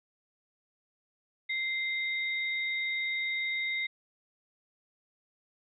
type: tone pair together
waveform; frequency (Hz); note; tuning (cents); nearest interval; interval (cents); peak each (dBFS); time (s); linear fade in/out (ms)
sine; 2091 / 3726; C7 / A#7; -2 / -2; minor seventh; 1000; -30 / -38; 1.49-3.87; 10
effects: none